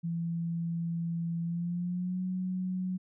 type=tone with pitch glide; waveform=sine; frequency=168.1 to 184.38 Hz; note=E3 to F#3; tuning=+34 to -6 cents; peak=-30 dBFS; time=0.03-2.98 s; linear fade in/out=20 ms; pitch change=+160 cents; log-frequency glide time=1.42-2.22 s; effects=none